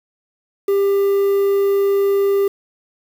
triangle tone with quantisation, 397.1 Hz, G4, 22 cents sharp, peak -11 dBFS, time 0.68-2.48 s, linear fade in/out 5 ms, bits 6, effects none

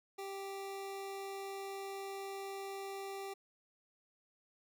25% pulse tone, 392 Hz, G4, in tune, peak -38 dBFS, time 0.18-3.34 s, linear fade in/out 10 ms, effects none

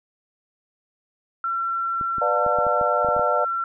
sine tone, 1356 Hz, E6, 49 cents sharp, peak -22 dBFS, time 1.44-3.64 s, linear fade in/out 2 ms
clicks, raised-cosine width 3 ms, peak -23 dBFS, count 10, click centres 2.012 / 2.183 / 2.464 / 2.587 / 2.667 / 2.813 / 3.047 / 3.087 / 3.165 / 3.195 s
sine chord, B half-diminished seventh, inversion none, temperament just, 493.9 / 592.7 / 711.2 / 889 Hz, B4 / D5 / F5 / A5, 0 / +16 / +31 / +18 cents, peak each -26 / -23 / -25 / -28 dBFS, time 2.21-3.45 s, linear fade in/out 10 ms
effects none

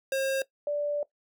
square / sine tone pair in turn, 537 / 585 Hz, C5 / D5, +45 / -7 cents, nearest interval minor second, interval 148 cents, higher second, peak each -26 dBFS, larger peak neither, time 0.12-0.42 / 0.67-1.03 s, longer second, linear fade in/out 2 ms, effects noise-tail reverb RT60 0.1 s tail -18 dB re dry

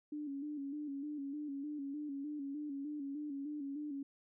sine tone with vibrato, 287.7 Hz, D4, 36 cents flat, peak -39 dBFS, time 0.12-4.03 s, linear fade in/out 5 ms, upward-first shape square, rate 3.3 Hz, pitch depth 62 cents each way, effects none

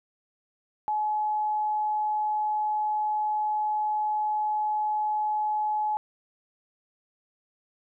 sine tone, 850 Hz, G#5, 40 cents sharp, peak -24 dBFS, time 0.88-5.97 s, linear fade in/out 0 ms, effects none

